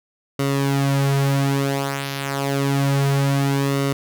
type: tone with flanger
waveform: sawtooth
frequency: 138.59 Hz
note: C#3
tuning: in tune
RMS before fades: -20 dBFS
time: 0.39-3.93 s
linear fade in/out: 5 ms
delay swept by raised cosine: 1.2 to 7.1 ms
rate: 0.29 Hz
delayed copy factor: -0.65
effects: none